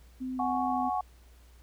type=tone with vibrato; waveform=sine; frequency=256.1 Hz; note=C4; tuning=37 cents flat; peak=-32 dBFS; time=0.2-0.9 s; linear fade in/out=20 ms; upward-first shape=square; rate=2.9 Hz; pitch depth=8 cents each way
type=chord; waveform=sine; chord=F# suspended second; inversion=none; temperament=just; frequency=740 / 832.5 / 1110 Hz; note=F#5 / G#5 / C#6; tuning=0 / +4 / +2 cents; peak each=-30 / -33 / -34 dBFS; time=0.39-1.01 s; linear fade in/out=5 ms
effects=added 60 Hz sine -53 dBFS peak until 1.62 s + pink hiss -63 dBFS RMS until 1.62 s